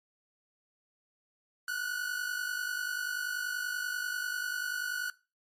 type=tone pair together; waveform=45% pulse; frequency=1452 / 1502.3 Hz; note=F#6 / F#6; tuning=-33 / +26 cents; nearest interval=minor second; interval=59 cents; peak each=-35 / -35 dBFS; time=1.68-5.1 s; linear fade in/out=2 ms; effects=noise-tail reverb RT60 0.3 s tail -21 dB re dry + MP3 64 kbps